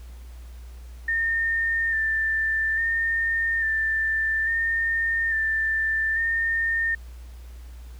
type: tone with vibrato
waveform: sine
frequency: 1800 Hz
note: A6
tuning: 39 cents sharp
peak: -21 dBFS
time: 1.08-6.95 s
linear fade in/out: 5 ms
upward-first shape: square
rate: 0.59 Hz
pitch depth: 22 cents each way
effects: added 60 Hz sine -38 dBFS peak until 7.99 s + pink hiss -55 dBFS RMS until 7.99 s